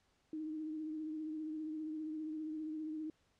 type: tone with vibrato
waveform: sine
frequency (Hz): 311.1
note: D#4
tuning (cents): 0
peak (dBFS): -39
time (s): 0.33-3.1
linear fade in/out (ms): 2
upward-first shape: triangle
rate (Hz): 15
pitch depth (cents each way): 40
effects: pink hiss -75 dBFS RMS until 3.39 s + low-pass 7000 Hz 12 dB/octave